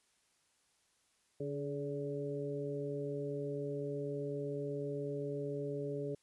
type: harmonic tone with a mistuned harmonic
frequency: 143.8 Hz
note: D3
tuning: 36 cents flat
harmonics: 1 / 2 / 3 / 4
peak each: -42 / -44 / -39 / -45 dBFS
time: 1.4-6.15 s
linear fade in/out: 5 ms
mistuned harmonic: 3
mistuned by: -32 cents
effects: white hiss -74 dBFS RMS until 6.22 s + resampled to 24000 Hz